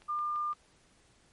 click train, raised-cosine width 0.3 ms, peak -38 dBFS, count 4, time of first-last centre 0.02-0.53 s, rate 5.88 Hz
sine tone, 1200 Hz, D6, 37 cents sharp, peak -30 dBFS, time 0.08-0.54 s, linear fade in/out 20 ms
effects pink hiss -65 dBFS RMS until 1.32 s + MP3 48 kbps

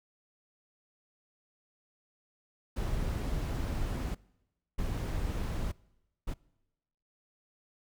brown noise bursts at uneven times, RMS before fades -33 dBFS, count 3, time 2.76-4.15 / 4.78-5.72 / 6.27-6.34 s, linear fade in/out 10 ms, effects noise-tail reverb RT60 1.0 s tail -24 dB re dry

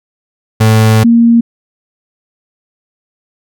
35% pulse / sine tone pair in turn, 110 / 233.1 Hz, A2 / A#3, 0 / 0 cents, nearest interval octave + minor second, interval 1300 cents, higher second, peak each -3 dBFS, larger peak neither, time 0.6-1.04 / 1.04-1.41 s, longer first, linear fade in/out 10 ms, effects none

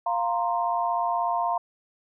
sine chord, F suspended fourth, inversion none, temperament just, 698.5 / 931.3 / 1047.7 Hz, F5 / Bb5 / C6, 0 / -2 / +2 cents, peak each -26 / -27 / -29 dBFS, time 0.06-1.58 s, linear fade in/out 5 ms, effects none

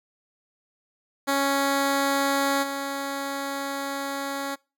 10% pulse tone with level steps, 277.2 Hz, C#4, in tune, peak -13 / -20 dBFS, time 1.27-4.56 s, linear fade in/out 20 ms, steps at 2.62 s, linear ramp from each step 20 ms, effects noise-tail reverb RT60 0.3 s tail -25 dB re dry

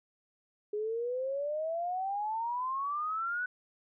sine exponential sweep, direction up, 412.8 to 1500 Hz, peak -31 dBFS, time 0.73-3.46 s, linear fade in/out 5 ms, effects none

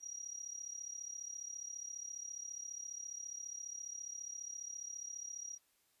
sine tone with amplitude modulation, 5740 Hz, F8, 47 cents sharp, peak -40 dBFS, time 0-5.59 s, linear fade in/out 50 ms, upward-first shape sine, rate 34.7 Hz, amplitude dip 80%, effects white hiss -75 dBFS RMS until 6 s + resampled to 32000 Hz

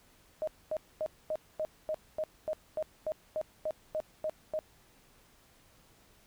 sine tone bursts, 622.3 Hz, D#5, in tune, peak -30 dBFS, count 15, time 0.42-4.59 s, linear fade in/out 0 ms, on 54 ms, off 240 ms, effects pink hiss -63 dBFS RMS until 6.26 s

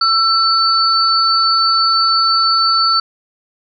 sine tone pair together, 1337 / 4497 Hz, E6 / C#8, +24 / +24 cents, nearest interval octave + major sixth, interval 2100 cents, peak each -13 dBFS, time 0.01-3 s, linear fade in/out 5 ms, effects none

